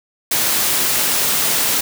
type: high-pass noise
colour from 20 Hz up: white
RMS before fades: -17 dBFS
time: 0.31-1.81 s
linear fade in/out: 5 ms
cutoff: 110 Hz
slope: 12 dB/octave
effects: none